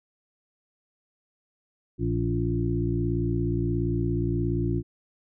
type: harmonic tone with a mistuned harmonic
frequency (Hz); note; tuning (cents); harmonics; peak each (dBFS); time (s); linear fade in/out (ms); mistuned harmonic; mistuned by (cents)
57.1; A#1; -35; 1 / 2 / 3 / 5 / 6; -31 / -27 / -31 / -31 / -30; 1.98-4.83; 50; 6; +22
effects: none